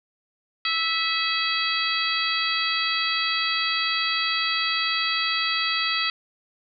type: harmonic tone with a mistuned harmonic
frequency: 657 Hz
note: E5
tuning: 6 cents flat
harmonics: 2 / 3 / 4 / 5 / 6 / 7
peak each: -29 / -29 / -29 / -29 / -29 / -29 dBFS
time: 0.65-6.1 s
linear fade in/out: 2 ms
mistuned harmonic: 4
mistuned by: -40 cents
effects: none